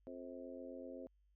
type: harmonic tone with a mistuned harmonic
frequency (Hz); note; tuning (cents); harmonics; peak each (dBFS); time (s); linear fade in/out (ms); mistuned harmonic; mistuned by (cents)
87.9; F2; +12; 3 / 4 / 5 / 6 / 7; -51 / -55 / -56 / -51 / -57; 0.07-1.07; 0; 7; +69
effects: added 50 Hz sine -70 dBFS peak until 1.35 s